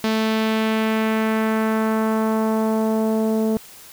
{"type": "tone with low-pass filter sweep", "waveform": "sawtooth", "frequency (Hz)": 220, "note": "A3", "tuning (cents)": 0, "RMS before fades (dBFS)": -20, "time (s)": [0.04, 3.57], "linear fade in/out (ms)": 0, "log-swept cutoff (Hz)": [4500, 520], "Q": 1.3, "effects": ["white hiss -43 dBFS RMS until 3.92 s"]}